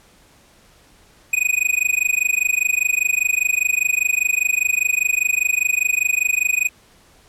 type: tone with amplitude modulation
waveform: square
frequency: 2489 Hz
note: D#7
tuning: in tune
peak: -13 dBFS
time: 1.33-6.69 s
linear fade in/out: 5 ms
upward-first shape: sine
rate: 25 Hz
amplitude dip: 100%
effects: pink hiss -52 dBFS RMS until 7.28 s + low-pass 12000 Hz 12 dB/octave